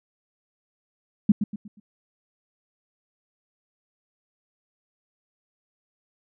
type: tone with echo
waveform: sine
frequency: 207.7 Hz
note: G#3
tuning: in tune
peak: -11 dBFS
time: 1.29-1.32 s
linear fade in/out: 5 ms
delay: 120 ms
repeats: 4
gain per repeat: -9 dB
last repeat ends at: 1.8 s
effects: none